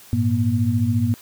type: tone cluster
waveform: sine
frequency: 99.9 / 114.2 / 238 Hz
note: G2 / A#2 / A#3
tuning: +33 / -35 / +36 cents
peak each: -21 dBFS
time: 0.13-1.14 s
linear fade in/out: 0 ms
effects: white hiss -46 dBFS RMS until 1.21 s